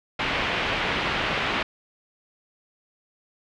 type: low-pass noise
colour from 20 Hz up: white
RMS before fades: -26 dBFS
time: 0.19-1.63 s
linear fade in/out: 5 ms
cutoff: 3000 Hz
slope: 24 dB/octave
effects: none